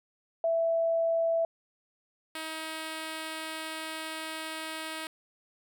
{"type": "tone pair in turn", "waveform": ["sine", "5% pulse"], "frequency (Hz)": [662, 317.5], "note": ["E5", "D#4"], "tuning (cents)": [7, 35], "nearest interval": "octave + minor second", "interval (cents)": 1272, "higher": "first", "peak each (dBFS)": -24, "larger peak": "neither", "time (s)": [[0.44, 1.45], [2.35, 5.07]], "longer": "second", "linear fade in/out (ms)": 2, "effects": []}